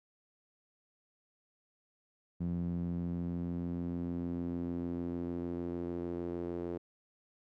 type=tone with band-pass filter sweep; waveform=sawtooth; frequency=86.6 Hz; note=F2; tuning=14 cents flat; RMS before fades=-37 dBFS; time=2.4-6.78 s; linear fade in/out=10 ms; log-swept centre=180 to 380 Hz; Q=2.7; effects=none